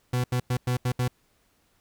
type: tone bursts at uneven times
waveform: 40% pulse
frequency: 124.5 Hz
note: B2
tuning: 14 cents sharp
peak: -22 dBFS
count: 6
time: 0.13-0.24 / 0.32-0.4 / 0.5-0.57 / 0.67-0.77 / 0.85-0.92 / 0.99-1.08 s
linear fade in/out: 5 ms
effects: pink hiss -67 dBFS RMS until 1.8 s